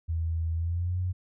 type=tone with pitch glide; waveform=sine; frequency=82 to 90.98 Hz; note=E2 to F#2; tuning=-9 to -29 cents; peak=-26 dBFS; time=0.08-1.13 s; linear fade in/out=20 ms; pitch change=+180 cents; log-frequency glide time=0.55-0.99 s; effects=none